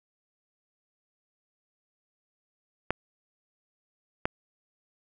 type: clicks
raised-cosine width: 0.5 ms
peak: -10 dBFS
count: 2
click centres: 2.906 / 4.255 s
effects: none